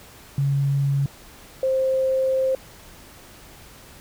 sine tone pair in turn, 139.4 / 526.3 Hz, C#3 / C5, +10 / +10 cents, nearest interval octave + major seventh, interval 2300 cents, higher second, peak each -18 dBFS, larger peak neither, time 0.38-1.06 / 1.63-2.55 s, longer second, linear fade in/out 2 ms, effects pink hiss -46 dBFS RMS until 4 s

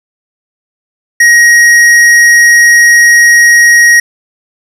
triangle tone with hard clipping, 1887 Hz, A#6, 21 cents sharp, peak -3 dBFS, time 1.2-4 s, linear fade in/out 5 ms, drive 14 dB, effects none

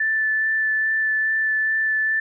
sine tone with vibrato, 1757 Hz, A6, 3 cents flat, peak -18 dBFS, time 0-2.2 s, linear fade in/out 5 ms, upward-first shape sine, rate 2.4 Hz, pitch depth 9 cents each way, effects none

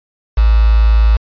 sine tone with quantisation, 55 Hz, A1, in tune, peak -6 dBFS, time 0.37-1.17 s, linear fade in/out 10 ms, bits 4, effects resampled to 11025 Hz

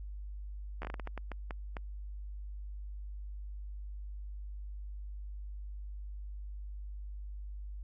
slowing click train, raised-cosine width 0.5 ms, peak -25 dBFS, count 12, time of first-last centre 0.82-1.768 s, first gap 12 ms, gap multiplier 1.36, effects added 50 Hz sine -40 dBFS peak until 7.83 s + AAC 32 kbps

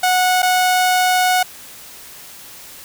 sawtooth tone with dropouts, 734 Hz, F#5, 14 cents flat, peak -9 dBFS, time 0.03-1.43 s, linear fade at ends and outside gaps 5 ms, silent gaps 0.421-0.428 s, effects white hiss -38 dBFS RMS until 2.84 s

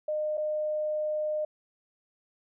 sine tone with dropouts, 610 Hz, D#5, 34 cents flat, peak -27 dBFS, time 0.08-1.45 s, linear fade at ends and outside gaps 5 ms, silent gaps 0.373-0.377 s, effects none

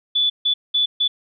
sine tone bursts at uneven times, 3465 Hz, A7, 27 cents flat, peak -15 dBFS, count 4, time 0.15-0.3 / 0.45-0.54 / 0.74-0.86 / 1-1.08 s, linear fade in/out 10 ms, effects none

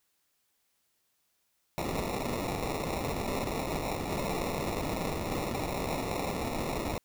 white noise with sample-and-hold, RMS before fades -33 dBFS, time 1.78-6.98 s, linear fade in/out 0 ms, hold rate 1575 Hz, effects white hiss -75 dBFS RMS until 7.04 s

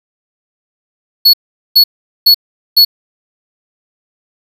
square tone bursts, 4389 Hz, C#8, 18 cents flat, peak -3 dBFS, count 4, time 1.25-2.85 s, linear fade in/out 10 ms, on 85 ms, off 420 ms, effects 7-bit

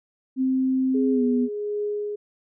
sine tone with pitch glide, 261.3 to 246.9 Hz, C4 to B3, -2 to 0 cents, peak -19 dBFS, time 0.36-1.49 s, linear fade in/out 50 ms, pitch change -98 cents, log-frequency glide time 1.12-1.23 s
sine tone with tremolo, 415.3 Hz, G#4, in tune, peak -23 dBFS, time 0.94-2.16 s, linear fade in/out 10 ms, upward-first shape triangle, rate 1.4 Hz, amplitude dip 45%
effects none

